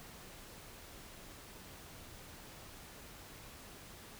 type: silence
effects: pink hiss -53 dBFS RMS until 4.19 s